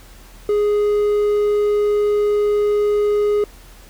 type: tone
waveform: triangle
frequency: 415.3 Hz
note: G#4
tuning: in tune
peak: -12 dBFS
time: 0.49-3.44 s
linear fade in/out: 2 ms
effects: added 41 Hz sine -41 dBFS peak until 3.89 s + pink hiss -46 dBFS RMS until 3.89 s